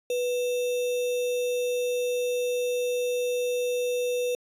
sine tone with sample-and-hold, 492.4 Hz, B4, 5 cents flat, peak -24 dBFS, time 0.1-4.35 s, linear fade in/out 2 ms, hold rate 3150 Hz, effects resampled to 32000 Hz

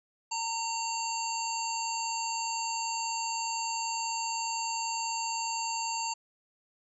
harmonic tone, 917 Hz, A#5, 29 cents flat, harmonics 1 / 3 / 5 / 7 / 8, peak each -33 / -40 / -38 / -44 / -37 dBFS, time 0.31-6.14 s, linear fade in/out 10 ms, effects none

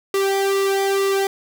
sawtooth tone with flanger, 392 Hz, G4, in tune, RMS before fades -19 dBFS, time 0.14-1.27 s, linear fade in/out 2 ms, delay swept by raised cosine 1.2 to 1.83 ms, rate 2.2 Hz, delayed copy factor -0.8, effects none

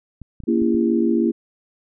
clicks, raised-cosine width 5 ms, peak -24 dBFS, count 5, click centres 0.217 / 0.403 / 0.437 / 0.62 / 0.747 s
sine chord, A# diminished seventh, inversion none, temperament just, 233.1 / 279.7 / 335.6 / 402.8 Hz, A#3 / C#4 / E4 / G4, 0 / +16 / +31 / +47 cents, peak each -19 / -25 / -19 / -25 dBFS, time 0.47-1.32 s, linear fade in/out 20 ms
effects none

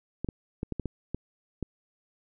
clicks, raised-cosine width 3 ms, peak -18 dBFS, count 8, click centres 0.246 / 0.288 / 0.631 / 0.723 / 0.797 / 0.857 / 1.146 / 1.627 s, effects none

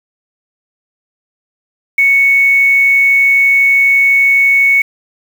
sine tone with quantisation, 2217 Hz, C#7, in tune, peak -6 dBFS, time 1.98-4.82 s, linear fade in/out 5 ms, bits 5, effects none

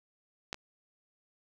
clicks, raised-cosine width 0.2 ms, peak -17 / -27 dBFS, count 2, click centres 0.529 / 0.544 s, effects none

